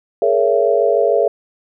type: chord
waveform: sine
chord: A# half-diminished seventh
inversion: third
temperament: just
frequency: 419.5 / 466.2 / 559.4 / 671.3 Hz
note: G#4 / A#4 / C#5 / E5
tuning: +17 / 0 / +16 / +31 cents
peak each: -17 dBFS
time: 0.22-1.28 s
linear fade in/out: 2 ms
effects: none